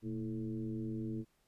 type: tone with frequency modulation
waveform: sine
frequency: 223.8 Hz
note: A3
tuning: 30 cents sharp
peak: -36 dBFS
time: 0.02-1.25 s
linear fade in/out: 50 ms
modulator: 104 Hz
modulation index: 1.3
effects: pink hiss -75 dBFS RMS until 1.47 s + resampled to 32000 Hz